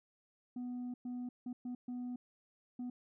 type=tone bursts at uneven times; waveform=sine; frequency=246.9 Hz; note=B3; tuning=in tune; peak=-36 dBFS; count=6; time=0.56-0.94 / 1.05-1.29 / 1.46-1.53 / 1.65-1.75 / 1.88-2.16 / 2.79-2.9 s; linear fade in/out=5 ms; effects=tanh soft clip ceiling -38 dBFS